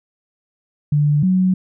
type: tone pair in turn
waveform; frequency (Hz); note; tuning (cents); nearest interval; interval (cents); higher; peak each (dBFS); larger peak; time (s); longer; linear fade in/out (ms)
sine; 147.3 / 185.59; D3 / F#3; +6 / +6; major third; 400; second; -12; neither; 0.92-1.23 / 1.23-1.54; neither; 5
effects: none